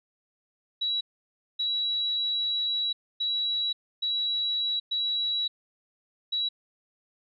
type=tone bursts at uneven times; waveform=sine; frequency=3902 Hz; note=B7; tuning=22 cents flat; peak=-25 dBFS; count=6; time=0.81-1.01 / 1.59-2.93 / 3.2-3.73 / 4.02-4.8 / 4.91-5.48 / 6.32-6.49 s; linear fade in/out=10 ms; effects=none